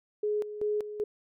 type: tone with tremolo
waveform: sine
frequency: 420 Hz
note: G#4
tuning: 19 cents sharp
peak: -26 dBFS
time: 0.23-1.04 s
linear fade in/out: 5 ms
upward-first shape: square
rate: 2.6 Hz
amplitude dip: 70%
effects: none